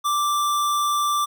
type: tone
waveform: square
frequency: 1174.7 Hz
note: D6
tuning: in tune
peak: -20 dBFS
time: 0.04-1.26 s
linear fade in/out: 20 ms
effects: none